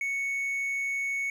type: tone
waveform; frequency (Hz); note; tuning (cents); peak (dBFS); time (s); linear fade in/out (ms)
triangle; 2217; C#7; 0; -26; 0.01-1.3; 2
effects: none